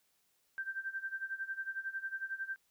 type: tone with tremolo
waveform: sine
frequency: 1568 Hz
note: G6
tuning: in tune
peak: -34 dBFS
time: 0.58-2.56 s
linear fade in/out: 0 ms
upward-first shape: sine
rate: 11 Hz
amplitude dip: 85%
effects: white hiss -75 dBFS RMS until 2.7 s